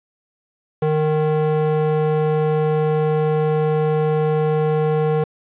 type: tone with band-pass filter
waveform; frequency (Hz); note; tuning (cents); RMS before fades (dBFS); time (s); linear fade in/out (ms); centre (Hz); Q
square; 154.1; D#3; -16; -18; 0.82-5.24; 5; 450; 1.3
effects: resampled to 8000 Hz + 8-bit